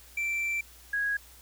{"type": "tone pair in turn", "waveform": ["triangle", "sine"], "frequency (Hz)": [2343, 1653.6], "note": ["D7", "G#6"], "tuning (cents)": [-5, -8], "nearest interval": "tritone", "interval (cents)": 603, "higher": "first", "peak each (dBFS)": -26, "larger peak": "neither", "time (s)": [[0.17, 0.61], [0.93, 1.17]], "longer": "first", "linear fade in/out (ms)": 5, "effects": ["added 60 Hz sine -55 dBFS peak until 1.41 s", "white hiss -54 dBFS RMS until 1.41 s"]}